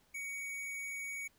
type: tone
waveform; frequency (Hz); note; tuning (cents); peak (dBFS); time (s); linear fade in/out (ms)
square; 2244; C#7; +21; -40; 0.14-1.28; 10
effects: pink hiss -70 dBFS RMS until 1.38 s